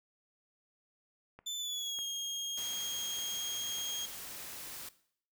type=click train; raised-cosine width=0.5 ms; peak=-36 dBFS; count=5; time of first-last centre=1.39-3.785 s; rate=1.67 Hz
type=tone with pitch glide; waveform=30% pulse; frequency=3520 to 3247 Hz; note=A7 to G#7; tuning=0 to -40 cents; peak=-33 dBFS; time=1.46-4.06 s; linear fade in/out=10 ms; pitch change=-140 cents; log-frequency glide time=1.57-2.04 s
type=noise; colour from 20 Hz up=white; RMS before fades=-45 dBFS; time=2.57-4.89 s; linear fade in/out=5 ms
effects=noise-tail reverb RT60 0.6 s tail -17 dB re dry